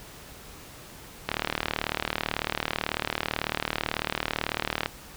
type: click train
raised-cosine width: 0.3 ms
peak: -9 dBFS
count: 137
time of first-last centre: 1.29-4.86 s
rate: 38.1 Hz
effects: pink hiss -46 dBFS RMS until 5.16 s